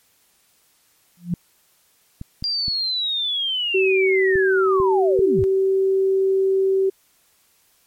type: tone with exponential growth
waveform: sine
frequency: 174.61 Hz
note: F3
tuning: in tune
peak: -15 dBFS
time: 1.17-1.34 s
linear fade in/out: 2 ms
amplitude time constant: 35 ms
type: clicks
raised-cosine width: 5 ms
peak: -19 dBFS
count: 7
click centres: 2.214 / 2.425 / 2.682 / 4.356 / 4.801 / 5.192 / 5.391 s
type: linear sweep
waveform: sine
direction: down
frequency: 4800 to 65.41 Hz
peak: -20 dBFS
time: 2.44-5.44 s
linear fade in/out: 0 ms
type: tone with pitch glide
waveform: sine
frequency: 381.1 to 384.6 Hz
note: G4 to G4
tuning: -49 to -33 cents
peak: -15 dBFS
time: 3.74-6.9 s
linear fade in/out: 10 ms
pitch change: +16 cents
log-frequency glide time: 4.51-5.7 s
effects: white hiss -60 dBFS RMS until 7.86 s + MP3 64 kbps